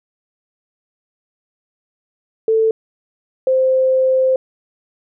sine tone pair in turn, 444 / 521.3 Hz, A4 / C5, +16 / -6 cents, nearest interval minor third, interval 278 cents, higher second, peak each -11 dBFS, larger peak neither, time 2.48-2.71 / 3.47-4.36 s, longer second, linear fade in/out 2 ms, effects none

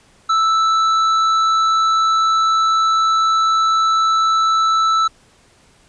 triangle tone with hard clipping, 1318 Hz, E6, 1 cent flat, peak -14 dBFS, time 0.29-5.08 s, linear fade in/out 10 ms, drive 11 dB, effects pink hiss -52 dBFS RMS until 5.88 s + resampled to 22050 Hz

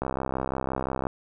click train, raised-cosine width 1 ms, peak -14 dBFS, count 70, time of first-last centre 0.02-1.069 s, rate 65.8 Hz, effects none

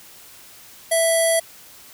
square tone with low-pass filter, 659 Hz, E5, 1 cent flat, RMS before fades -18 dBFS, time 0.91-1.4 s, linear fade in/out 10 ms, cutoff 11000 Hz, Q 9.8, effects white hiss -45 dBFS RMS until 1.93 s

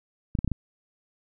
clicks, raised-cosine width 5 ms, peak -14 dBFS, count 5, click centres 0.352 / 0.389 / 0.446 / 0.477 / 0.517 s, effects none

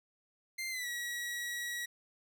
sawtooth tone with pitch glide, 2093 to 1919.3 Hz, C7 to B6, 0 to -50 cents, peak -33 dBFS, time 0.58-1.86 s, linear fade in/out 10 ms, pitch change -150 cents, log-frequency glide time 0.7-0.88 s, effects none

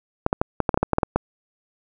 clicks, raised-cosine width 1 ms, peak -4 dBFS, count 12, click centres 0.264 / 0.329 / 0.415 / 0.603 / 0.692 / 0.743 / 0.775 / 0.83 / 0.933 / 0.984 / 1.032 / 1.16 s, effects none

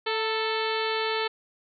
harmonic tone with a mistuned harmonic, 440 Hz, A4, in tune, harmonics 1 / 2 / 3 / 4 / 5 / 6 / 7 / 8 / 9 / 10, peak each -29 / -32 / -34 / -35 / -36 / -37 / -37 / -38 / -39 / -39 dBFS, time 0.06-1.28 s, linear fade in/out 10 ms, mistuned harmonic 2, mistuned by +38 cents, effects none

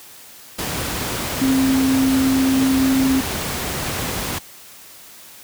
sine tone in noise, 265 Hz, C4, 22 cents sharp, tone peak -14 dBFS, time 1.41-3.21 s, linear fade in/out 10 ms, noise pink, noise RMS -24 dBFS, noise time 0.58-4.39 s, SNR +7 dB, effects white hiss -42 dBFS RMS until 5.43 s + high-pass 60 Hz 12 dB/octave

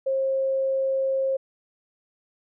sine tone, 535 Hz, C5, 38 cents sharp, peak -21 dBFS, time 0.06-1.37 s, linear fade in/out 10 ms, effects none

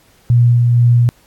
sine tone with tremolo, 120 Hz, B2, 49 cents flat, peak -6 dBFS, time 0.3-1.09 s, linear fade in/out 0 ms, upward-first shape sine, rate 2.1 Hz, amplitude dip 25%, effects pink hiss -51 dBFS RMS until 1.26 s + AAC 64 kbps

